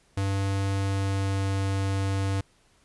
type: tone with pitch glide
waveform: square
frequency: 98 to 97.44 Hz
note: G2 to G2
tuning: 0 to -10 cents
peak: -25 dBFS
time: 0.17-2.41 s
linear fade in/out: 5 ms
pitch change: -10 cents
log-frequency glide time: 0.76-1.47 s
effects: pink hiss -63 dBFS RMS until 2.84 s + resampled to 24000 Hz